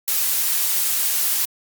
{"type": "noise", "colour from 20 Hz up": "blue", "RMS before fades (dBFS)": -20, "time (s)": [0.08, 1.45], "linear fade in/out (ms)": 0, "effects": ["Opus 48 kbps"]}